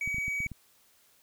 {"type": "tone", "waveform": "triangle", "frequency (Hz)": 2268, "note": "C#7", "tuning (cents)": 39, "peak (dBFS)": -28, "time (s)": [0.01, 0.47], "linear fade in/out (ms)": 2}
{"type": "clicks", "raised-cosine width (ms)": 5, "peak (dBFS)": -28, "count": 7, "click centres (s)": [0.076, 0.145, 0.183, 0.281, 0.404, 0.463, 0.517]}
{"effects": ["white hiss -64 dBFS RMS until 1.22 s"]}